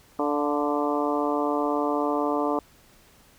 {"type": "harmonic tone with a mistuned harmonic", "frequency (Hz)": 146.83, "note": "D3", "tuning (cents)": 0, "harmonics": [2, 3, 4, 5, 6, 7, 8], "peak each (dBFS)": [-27, -29, -30, -31, -32, -32, -33], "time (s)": [0.19, 2.59], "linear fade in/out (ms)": 2, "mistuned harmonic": 5, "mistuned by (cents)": -38, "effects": ["pink hiss -56 dBFS RMS until 3.38 s"]}